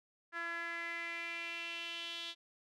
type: tone with band-pass filter sweep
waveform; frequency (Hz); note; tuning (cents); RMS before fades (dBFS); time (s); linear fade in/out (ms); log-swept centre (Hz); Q
sawtooth; 337.9; E4; +43; -42; 0.32-2.35; 50; 1600 to 3500; 4.8
effects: none